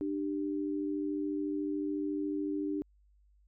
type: tone pair together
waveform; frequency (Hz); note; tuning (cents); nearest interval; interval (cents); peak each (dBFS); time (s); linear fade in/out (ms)
sine; 298.6 / 392.5; D4 / G4; +29 / +2; perfect fourth; 473; -32 / -38; 0.01-2.82; 0
effects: added 50 Hz sine -62 dBFS peak until 3.47 s